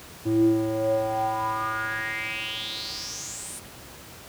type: tone with band-pass filter sweep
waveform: square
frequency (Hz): 110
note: A2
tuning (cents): 0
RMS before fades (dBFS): -27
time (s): 0.25-3.6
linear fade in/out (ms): 20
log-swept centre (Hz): 270 to 9700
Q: 6.2
effects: pink hiss -44 dBFS RMS until 4.28 s + high-pass 60 Hz 12 dB/octave